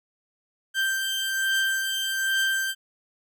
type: beating tone pair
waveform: 30% pulse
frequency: 1568 / 1569.2 Hz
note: G6 / G6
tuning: 0 / +1 cents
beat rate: 1.2 Hz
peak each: -22 / -27 dBFS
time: 0.74-2.75 s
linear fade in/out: 50 ms
effects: none